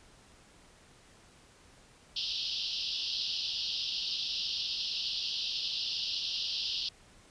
white band-pass noise, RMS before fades -35 dBFS, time 2.16-6.89 s, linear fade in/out 5 ms, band 2800 to 5300 Hz, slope 96 dB/octave, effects pink hiss -59 dBFS RMS until 7.3 s + resampled to 22050 Hz

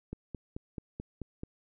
click train, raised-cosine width 3 ms, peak -25 dBFS, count 7, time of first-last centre 0.13-1.434 s, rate 4.6 Hz, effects none

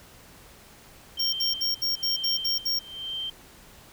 sine tone with tremolo, 3136 Hz, G7, in tune, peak -29 dBFS, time 1.17-3.3 s, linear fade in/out 5 ms, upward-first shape sine, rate 1.1 Hz, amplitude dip 90%
square tone bursts, 5540 Hz, F8, 15 cents flat, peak -24 dBFS, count 8, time 1.19-2.793 s, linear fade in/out 10 ms, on 140 ms, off 69 ms
effects pink hiss -51 dBFS RMS until 3.92 s

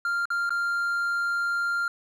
triangle tone with dropouts, 1394 Hz, F6, 4 cents flat, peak -22 dBFS, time 0.05-1.88 s, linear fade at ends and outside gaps 2 ms, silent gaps 0.255-0.303 / 0.494-0.505 s, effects none

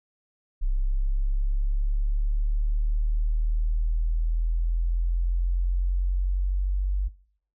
sine exponential sweep, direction up, 33 to 48.1 Hz, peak -21 dBFS, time 0.61-7.09 s, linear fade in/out 20 ms, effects noise-tail reverb RT60 0.6 s tail -22 dB re dry

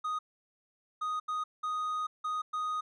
triangle tone bursts at uneven times, 1244.5 Hz, D#6, in tune, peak -29 dBFS, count 6, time 0.04-0.19 / 1.01-1.2 / 1.28-1.44 / 1.63-2.07 / 2.24-2.42 / 2.53-2.81 s, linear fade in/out 10 ms, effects resampled to 22050 Hz

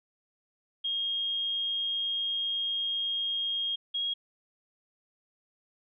sine tone pair in turn, 3246 / 3284 Hz, G#7 / G#7, -40 / -20 cents, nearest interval unison, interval 20 cents, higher second, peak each -28 dBFS, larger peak neither, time 0.84-3.76 / 3.94-4.14 s, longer first, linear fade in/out 10 ms, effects none

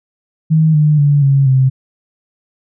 sine tone with pitch steps, 158.1 / 151.05 / 144.31 / 137.87 / 131.72 Hz, D#3 / D3 / D3 / C#3 / C3, +28 / +49 / -30 / -9 / +12 cents, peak -7 dBFS, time 0.5-1.7 s, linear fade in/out 20 ms, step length 240 ms, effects none

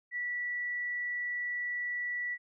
sine tone, 1950 Hz, B6, 23 cents flat, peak -32 dBFS, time 0.11-2.38 s, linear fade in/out 50 ms, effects none

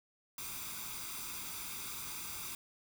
white noise with comb filter, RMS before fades -43 dBFS, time 0.38-2.55 s, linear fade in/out 2 ms, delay 0.83 ms, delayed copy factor +0.7, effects none

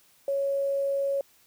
sine tone with quantisation, 554.4 Hz, C#5, in tune, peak -24 dBFS, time 0.28-1.21 s, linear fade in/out 2 ms, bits 9, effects white hiss -61 dBFS RMS until 1.46 s

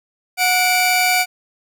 sawtooth tone pair together, 730.6 / 2323 Hz, F#5 / D7, -22 / -20 cents, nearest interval octave + minor sixth, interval 2002 cents, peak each -13 dBFS, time 0.37-1.26 s, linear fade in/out 50 ms, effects none

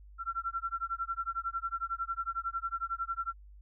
sine tone with tremolo, 1358 Hz, F6, 49 cents flat, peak -29 dBFS, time 0.18-3.34 s, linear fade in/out 50 ms, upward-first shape sine, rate 11 Hz, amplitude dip 100%, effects added 50 Hz sine -50 dBFS peak until 3.61 s

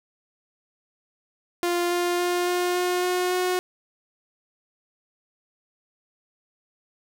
sawtooth tone with pitch steps, 349.2 / 351.6 / 354.1 / 356.5 / 359 / 361.5 / 364 Hz, F4 / F4 / F4 / F4 / F4 / F#4 / F#4, 0 / +12 / +24 / +36 / +48 / -40 / -28 cents, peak -18 dBFS, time 1.63-3.59 s, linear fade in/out 0 ms, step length 280 ms, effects none

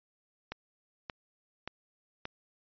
click train, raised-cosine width 0.3 ms, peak -21 dBFS, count 4, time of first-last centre 0.52-2.254 s, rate 1.73 Hz, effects resampled to 11025 Hz

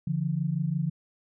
sine tone pair together, 144.49 / 170.4 Hz, D3 / F3, -28 / -42 cents, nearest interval minor third, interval 286 cents, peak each -28 dBFS, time 0.07-0.9 s, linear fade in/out 5 ms, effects none

